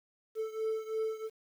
triangle beating tone pair, 439.4 / 442.4 Hz, A4 / A4, -2 / +9 cents, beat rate 3 Hz, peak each -32 / -35 dBFS, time 0.35-1.3 s, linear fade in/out 50 ms, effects 10-bit

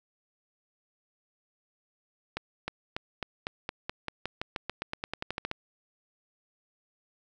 accelerating click train, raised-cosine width 0.3 ms, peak -16 dBFS, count 21, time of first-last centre 2.37-5.514 s, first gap 310 ms, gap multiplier 0.92, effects none

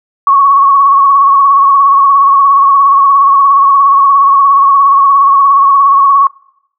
sine tone with vibrato, 1108.7 Hz, C#6, in tune, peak -3 dBFS, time 0.27-6.27 s, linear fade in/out 2 ms, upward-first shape sine, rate 17 Hz, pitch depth 42 cents each way, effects noise-tail reverb RT60 0.8 s tail -25 dB re dry

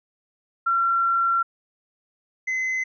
sine / triangle tone pair in turn, 1364 / 2044 Hz, F6 / C7, -41 / -41 cents, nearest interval perfect fifth, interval 700 cents, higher second, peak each -18 / -21 dBFS, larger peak first, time 0.66-1.43 / 2.47-2.84 s, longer first, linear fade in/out 10 ms, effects resampled to 16000 Hz

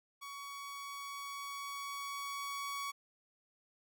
sawtooth tone with level ramp, 1124 Hz, C#6, 24 cents sharp, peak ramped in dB -41 to -34 dBFS, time 0.21-2.92 s, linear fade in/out 20 ms, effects none

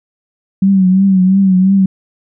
sine tone with vibrato, 190 Hz, F#3, 46 cents sharp, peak -6 dBFS, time 0.62-1.86 s, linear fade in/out 5 ms, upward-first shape triangle, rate 2.9 Hz, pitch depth 72 cents each way, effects none

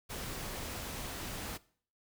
pink noise, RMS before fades -41 dBFS, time 0.09-1.58 s, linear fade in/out 20 ms, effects noise-tail reverb RT60 0.5 s tail -20 dB re dry

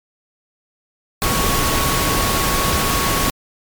sine tone in noise, 1108.7 Hz, C#6, in tune, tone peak -23 dBFS, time 1.22-3.3 s, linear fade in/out 0 ms, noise pink, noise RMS -18 dBFS, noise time 1.22-3.3 s, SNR -8 dB, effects MP3 96 kbps

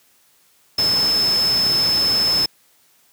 sine tone in noise, 5230 Hz, E8, 15 cents flat, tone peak -15 dBFS, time 0.78-2.46 s, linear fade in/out 5 ms, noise pink, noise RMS -27 dBFS, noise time 0.78-2.46 s, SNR +9 dB, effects white hiss -57 dBFS RMS until 3.12 s + high-pass 100 Hz 12 dB/octave

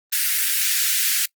white high-pass noise, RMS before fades -20 dBFS, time 0.12-1.26 s, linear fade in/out 10 ms, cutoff 1500 Hz, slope 48 dB/octave, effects noise-tail reverb RT60 0.1 s tail -24 dB re dry + Opus 24 kbps

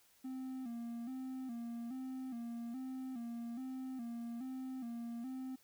triangle tone with vibrato, 246.9 Hz, B3, in tune, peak -39 dBFS, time 0.24-5.56 s, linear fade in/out 10 ms, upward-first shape square, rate 1.2 Hz, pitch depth 92 cents each way, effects white hiss -69 dBFS RMS until 5.63 s

